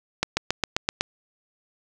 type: accelerating click train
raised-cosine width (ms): 0.2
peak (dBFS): -4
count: 7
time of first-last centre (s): 0.23-1.009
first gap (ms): 140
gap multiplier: 0.97
effects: none